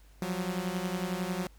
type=beating tone pair; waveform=sawtooth; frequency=176.8 / 187.8 Hz; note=F3 / F#3; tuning=+22 / +26 cents; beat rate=11 Hz; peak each=-30 dBFS; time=0.22-1.47 s; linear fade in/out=2 ms; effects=added 50 Hz sine -54 dBFS peak until 1.58 s + pink hiss -64 dBFS RMS until 1.58 s